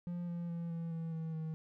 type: tone with pitch steps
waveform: triangle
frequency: 174.61 / 171.91 / 169.25 / 166.63 / 164.05 / 161.51 / 159.01 Hz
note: F3 / F3 / E3 / E3 / E3 / E3 / D#3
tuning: 0 / -27 / +46 / +19 / -8 / -35 / +38 cents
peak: -35 dBFS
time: 0.07-1.54 s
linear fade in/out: 0 ms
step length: 210 ms
effects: none